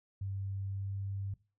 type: tone with pitch glide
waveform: sine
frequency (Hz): 97.7 to 98.38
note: G2 to G2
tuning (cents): -5 to +7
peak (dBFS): -35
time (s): 0.21-1.34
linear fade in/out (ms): 5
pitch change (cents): +12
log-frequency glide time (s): 0.67-0.94
effects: noise-tail reverb RT60 0.3 s tail -18 dB re dry